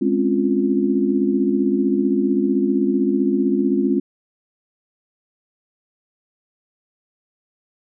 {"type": "chord", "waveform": "sine", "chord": "Db major seventh", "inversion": "second", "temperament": "equal", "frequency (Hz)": [207.7, 261.6, 277.2, 349.2], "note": ["Ab3", "C4", "Db4", "F4"], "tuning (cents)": [0, 0, 0, 0], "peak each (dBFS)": -21, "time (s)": [0.01, 4], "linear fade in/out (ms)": 10, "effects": []}